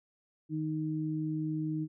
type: tone pair together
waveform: sine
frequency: 155.56 / 311.1 Hz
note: D#3 / D#4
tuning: 0 / 0 cents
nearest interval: octave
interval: 1200 cents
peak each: -34 / -33 dBFS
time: 0.49-1.88 s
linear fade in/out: 50 ms
effects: none